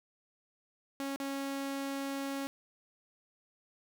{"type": "tone with dropouts", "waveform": "sawtooth", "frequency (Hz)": 275.2, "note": "C#4", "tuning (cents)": -12, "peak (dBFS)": -31, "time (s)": [1, 2.47], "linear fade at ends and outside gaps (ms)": 0, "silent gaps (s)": [1.161, 1.201], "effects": []}